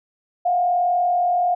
sine tone with frequency modulation, 712 Hz, F5, 33 cents sharp, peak -16 dBFS, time 0.45-1.55 s, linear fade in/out 10 ms, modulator 41.1 Hz, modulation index 0.5, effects none

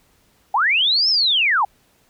sine linear two-way sweep, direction up then down, 740 to 5410 to 740 Hz, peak -14 dBFS, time 0.54-1.65 s, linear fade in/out 5 ms, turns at 1.09 s, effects pink hiss -59 dBFS RMS until 2.09 s

